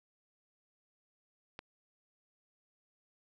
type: click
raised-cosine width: 0.3 ms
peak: -27 dBFS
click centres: 1.591 s
effects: none